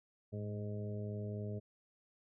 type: harmonic tone with a mistuned harmonic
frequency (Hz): 103.83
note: G#2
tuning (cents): 0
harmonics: 1 / 2 / 3 / 4 / 5 / 6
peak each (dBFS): -40 / -45 / -55 / -47 / -54 / -51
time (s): 0.32-1.6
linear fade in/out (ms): 20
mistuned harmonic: 1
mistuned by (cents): +46
effects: none